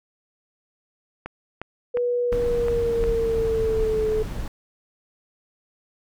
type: click train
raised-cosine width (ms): 0.5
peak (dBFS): -17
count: 6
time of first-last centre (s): 1.26-3.039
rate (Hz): 2.81
type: tone with pitch glide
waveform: sine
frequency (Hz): 486.3 to 433.2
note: B4 to A4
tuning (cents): -27 to -27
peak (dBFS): -20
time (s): 1.94-4.23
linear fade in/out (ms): 10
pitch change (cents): -200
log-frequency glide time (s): 2.23-4.07
type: noise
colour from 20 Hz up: brown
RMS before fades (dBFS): -29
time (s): 2.32-4.48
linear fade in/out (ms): 2
effects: none